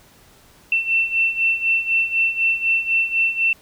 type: beating tone pair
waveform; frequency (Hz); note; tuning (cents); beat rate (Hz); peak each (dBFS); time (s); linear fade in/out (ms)
sine; 2686 / 2690; E7 / E7; +32 / +34; 4; -22 / -18; 0.72-3.53; 2
effects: pink hiss -51 dBFS RMS until 3.61 s